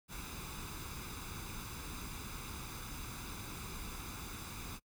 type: noise with comb filter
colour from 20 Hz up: pink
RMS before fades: -45 dBFS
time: 0.08-4.8 s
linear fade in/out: 50 ms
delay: 0.81 ms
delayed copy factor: +0.65
effects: noise-tail reverb RT60 0.1 s tail -25 dB re dry